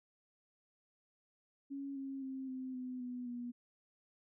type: tone with pitch steps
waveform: sine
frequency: 277.2 / 271 / 265 / 259.1 / 253.3 / 247.7 / 242.2 Hz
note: C#4 / C#4 / C4 / C4 / B3 / B3 / B3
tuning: 0 / -39 / +22 / -17 / +44 / +5 / -34 cents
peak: -40 dBFS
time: 1.7-3.52 s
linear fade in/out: 20 ms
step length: 260 ms
effects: none